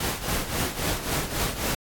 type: noise with tremolo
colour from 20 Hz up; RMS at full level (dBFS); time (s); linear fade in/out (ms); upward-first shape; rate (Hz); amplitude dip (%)
pink; -25; 0-1.75; 5; triangle; 3.7; 75
effects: AAC 64 kbps